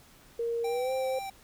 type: tone with pitch glide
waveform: sine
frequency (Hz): 466.2 to 523.3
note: A#4 to C5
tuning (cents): 0 to 0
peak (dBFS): -28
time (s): 0.39-1.19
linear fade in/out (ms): 5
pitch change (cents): +200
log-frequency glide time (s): 0.68-0.91
type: tone with vibrato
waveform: square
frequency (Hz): 780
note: G5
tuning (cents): -9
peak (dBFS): -36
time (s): 0.64-1.3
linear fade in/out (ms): 5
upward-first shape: sine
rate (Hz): 4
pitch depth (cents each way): 15
effects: pink hiss -57 dBFS RMS until 1.43 s